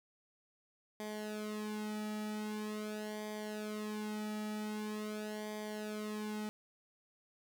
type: tone with flanger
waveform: sawtooth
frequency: 212.5 Hz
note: G#3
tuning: 40 cents sharp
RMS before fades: -41 dBFS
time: 1-6.49 s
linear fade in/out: 0 ms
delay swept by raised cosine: 0.73 to 1.93 ms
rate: 0.44 Hz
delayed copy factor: -0.8
effects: none